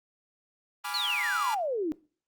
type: chord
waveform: sawtooth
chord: G# diminished seventh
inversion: none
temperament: equal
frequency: 830.6 / 987.8 / 1174.7 / 1396.9 Hz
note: G#5 / B5 / D6 / F6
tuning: 0 / 0 / 0 / 0 cents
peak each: -34 dBFS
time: 0.84-1.55 s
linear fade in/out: 10 ms
type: exponential sweep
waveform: sine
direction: down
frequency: 4473 to 293.3 Hz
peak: -27 dBFS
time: 0.94-1.92 s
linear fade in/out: 0 ms
effects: noise-tail reverb RT60 0.4 s tail -21 dB re dry + Opus 32 kbps